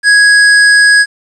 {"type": "tone", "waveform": "square", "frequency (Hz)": 1661.2, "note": "G#6", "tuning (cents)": 0, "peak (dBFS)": -4, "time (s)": [0.03, 1.06], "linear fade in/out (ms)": 50, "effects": ["resampled to 24000 Hz", "7-bit"]}